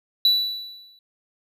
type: tone with exponential decay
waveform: triangle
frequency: 3951 Hz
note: B7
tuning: in tune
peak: -11 dBFS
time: 0.25-0.99 s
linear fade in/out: 2 ms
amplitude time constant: 160 ms
effects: none